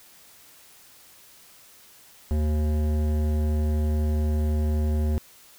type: tone with hard clipping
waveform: sine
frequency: 76 Hz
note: D#2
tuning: 40 cents flat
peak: -23 dBFS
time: 2.31-5.18 s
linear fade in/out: 0 ms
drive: 14 dB
effects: white hiss -52 dBFS RMS until 5.58 s